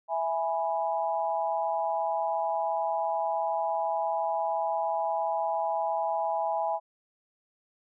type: chord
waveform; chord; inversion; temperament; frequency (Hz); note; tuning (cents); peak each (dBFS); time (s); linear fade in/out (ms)
sine; E major; none; equal; 659.3 / 830.6 / 987.8; E5 / G#5 / B5; 0 / 0 / 0; -30 / -29 / -34; 0.08-6.8; 50
effects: none